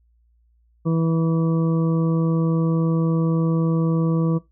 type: harmonic tone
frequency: 163.5 Hz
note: E3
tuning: 14 cents flat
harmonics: 1 / 2 / 3 / 4 / 6 / 7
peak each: -18 / -25 / -28 / -42 / -41 / -35 dBFS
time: 0.85-4.39 s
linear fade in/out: 20 ms
effects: noise-tail reverb RT60 0.2 s tail -20 dB re dry + added 58 Hz sine -57 dBFS peak until 4.51 s